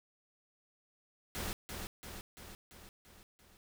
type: noise with echo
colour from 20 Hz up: pink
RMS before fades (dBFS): -39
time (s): 1.35-1.53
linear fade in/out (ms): 0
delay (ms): 340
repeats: 6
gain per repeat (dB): -4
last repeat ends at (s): 3.57
effects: none